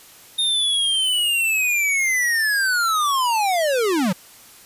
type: linear sweep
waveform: square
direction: down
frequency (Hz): 3686 to 165.9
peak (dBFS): -18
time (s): 0.38-4.13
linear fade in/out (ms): 10
effects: white hiss -46 dBFS RMS until 4.65 s + resampled to 32000 Hz